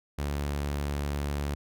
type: tone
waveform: sawtooth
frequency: 71.9 Hz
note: D2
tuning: 36 cents flat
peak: -25 dBFS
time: 0.18-1.55 s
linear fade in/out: 10 ms
effects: none